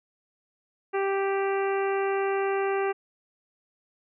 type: harmonic tone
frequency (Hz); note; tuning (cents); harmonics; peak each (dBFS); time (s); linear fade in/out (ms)
392; G4; 0; 1 / 2 / 3 / 4 / 5 / 6 / 7; -25 / -31 / -35 / -37 / -39 / -41 / -42; 0.93-2.93; 20
effects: none